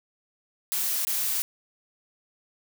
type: noise with dropouts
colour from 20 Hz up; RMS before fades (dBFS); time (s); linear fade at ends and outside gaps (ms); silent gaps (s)
blue; -27; 0.72-1.42; 0; 1.05-1.07
effects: none